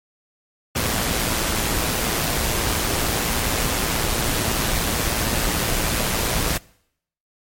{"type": "noise with amplitude modulation", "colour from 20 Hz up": "pink", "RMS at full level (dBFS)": -20, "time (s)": [0.75, 6.58], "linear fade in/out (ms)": 10, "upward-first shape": "sine", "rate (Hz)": 114, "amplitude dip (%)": 40, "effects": ["noise-tail reverb RT60 0.7 s tail -23 dB re dry", "MP3 64 kbps"]}